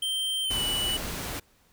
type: tone with pitch glide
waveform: square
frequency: 3136 to 2960 Hz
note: G7 to F#7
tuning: 0 to 0 cents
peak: -27 dBFS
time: 0.02-0.97 s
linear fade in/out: 5 ms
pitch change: -100 cents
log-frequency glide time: 0.43-0.6 s
type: noise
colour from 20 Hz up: pink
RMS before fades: -34 dBFS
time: 0.5-1.4 s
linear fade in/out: 10 ms
effects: pink hiss -63 dBFS RMS until 1.72 s